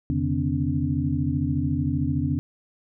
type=tone cluster; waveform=sine; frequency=85.6 / 135.2 / 148.7 / 251 / 285.8 Hz; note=F2 / C#3 / D3 / B3 / D4; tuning=-34 / -43 / +22 / +28 / -47 cents; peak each=-28 dBFS; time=0.1-2.39 s; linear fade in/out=0 ms; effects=none